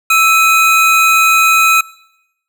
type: tone pair together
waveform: square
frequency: 1318.5 / 2502 Hz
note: E6 / D#7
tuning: 0 / +9 cents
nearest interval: major seventh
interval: 1109 cents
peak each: -11 dBFS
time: 0.1-1.81 s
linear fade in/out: 5 ms
effects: noise-tail reverb RT60 0.8 s tail -22 dB re dry